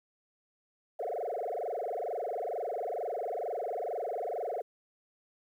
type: tone with frequency modulation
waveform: sine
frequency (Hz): 580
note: D5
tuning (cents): -22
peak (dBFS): -31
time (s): 0.99-4.62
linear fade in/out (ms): 10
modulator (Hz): 22.2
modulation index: 7.1
effects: tanh soft clip ceiling -28 dBFS + 11-bit